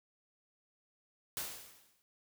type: noise with exponential decay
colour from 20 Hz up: white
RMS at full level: -37 dBFS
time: 1.37-2.02 s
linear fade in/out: 0 ms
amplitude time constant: 140 ms
effects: none